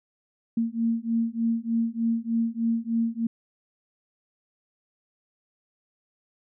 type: beating tone pair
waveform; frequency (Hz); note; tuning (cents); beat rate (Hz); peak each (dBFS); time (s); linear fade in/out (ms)
sine; 227.8 / 231.1; A#3 / A#3; -40 / -15; 3.3; -26 / -26; 0.57-3.27; 5
effects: none